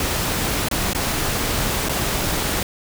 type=noise with dropouts; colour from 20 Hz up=pink; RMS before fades=-22 dBFS; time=0-2.63 s; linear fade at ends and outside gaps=2 ms; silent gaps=0.686-0.712 / 0.933-0.948 / 1.887-1.893 s; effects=none